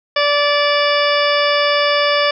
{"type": "harmonic tone", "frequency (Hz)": 581, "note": "D5", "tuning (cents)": -19, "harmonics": [1, 2, 3, 4, 5, 6, 8, 9], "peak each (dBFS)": [-16, -19, -21, -22, -23, -24, -25, -26], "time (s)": [0.16, 2.31], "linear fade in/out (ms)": 5, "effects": []}